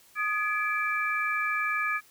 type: tone cluster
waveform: sine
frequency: 1241 / 1693 / 2337 Hz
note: D#6 / G#6 / D7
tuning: -5 / +33 / -9 cents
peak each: -30 dBFS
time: 0.15-2.01 s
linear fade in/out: 50 ms
effects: white hiss -58 dBFS RMS until 2.1 s